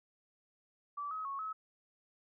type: tone with pitch steps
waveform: sine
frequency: 1157 / 1274 / 1103 / 1287 Hz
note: D6 / D#6 / C#6 / E6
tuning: -26 / +41 / -9 / -42 cents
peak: -37 dBFS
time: 0.97-1.53 s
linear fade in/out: 10 ms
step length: 140 ms
effects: none